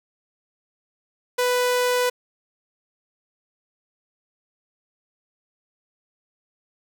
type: tone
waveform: sawtooth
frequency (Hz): 495.3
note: B4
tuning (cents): +5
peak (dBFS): -15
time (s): 1.38-2.1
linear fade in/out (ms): 10
effects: none